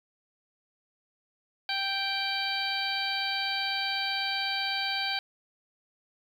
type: harmonic tone with a mistuned harmonic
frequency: 784 Hz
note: G5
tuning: in tune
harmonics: 1 / 2 / 3 / 4 / 5 / 6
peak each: -35 / -35 / -35 / -35 / -35 / -35 dBFS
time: 1.69-5.19 s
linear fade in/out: 2 ms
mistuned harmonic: 6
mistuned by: -44 cents
effects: 9-bit